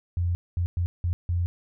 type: tone bursts at uneven times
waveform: sine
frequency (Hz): 87.31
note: F2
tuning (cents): 0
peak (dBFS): -22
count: 5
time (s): 0.17-0.35 / 0.57-0.66 / 0.77-0.86 / 1.04-1.13 / 1.29-1.46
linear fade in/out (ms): 0
effects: none